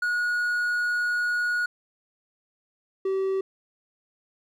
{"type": "tone pair in turn", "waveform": "triangle", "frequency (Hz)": [1451, 384.3], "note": ["F#6", "G4"], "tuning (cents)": [-34, -34], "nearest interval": "octave + major seventh", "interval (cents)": 2300, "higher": "first", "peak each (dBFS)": -21, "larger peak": "neither", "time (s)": [[0.02, 1.66], [3.05, 3.41]], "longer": "first", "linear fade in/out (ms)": 5, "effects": []}